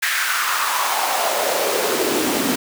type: noise with high-pass filter sweep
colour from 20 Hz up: pink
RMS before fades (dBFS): -20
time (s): 0.02-2.56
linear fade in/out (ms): 10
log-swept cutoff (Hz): 1800 to 240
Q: 3.3
effects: none